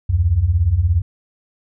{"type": "beating tone pair", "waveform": "sine", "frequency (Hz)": [73, 90], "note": ["D2", "F#2"], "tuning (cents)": [-10, -47], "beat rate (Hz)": 17, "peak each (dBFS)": [-18, -14], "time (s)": [0.09, 1.02], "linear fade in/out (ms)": 10, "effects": []}